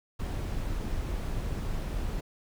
brown noise, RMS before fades -32 dBFS, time 0.19-2.21 s, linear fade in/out 10 ms, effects none

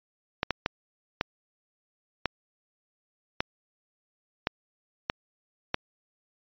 clicks, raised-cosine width 0.3 ms, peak -9 dBFS, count 9, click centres 0.431 / 0.507 / 0.661 / 1.211 / 2.257 / 3.405 / 4.471 / 5.099 / 5.744 s, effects resampled to 11025 Hz

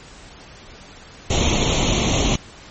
pink noise with comb filter, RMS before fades -18 dBFS, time 1.3-2.36 s, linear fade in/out 5 ms, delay 0.31 ms, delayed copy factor +0.75, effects pink hiss -42 dBFS RMS until 2.7 s + MP3 32 kbps

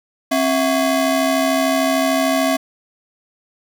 35% pulse ring-modulated tone, 461.4 Hz, A#4, 18 cents flat, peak -10 dBFS, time 0.31-2.57 s, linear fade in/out 10 ms, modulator 194 Hz, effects none

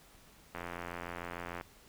click train, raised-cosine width 0.5 ms, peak -25 dBFS, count 93, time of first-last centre 0.55-1.611 s, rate 86.7 Hz, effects pink hiss -60 dBFS RMS until 1.88 s

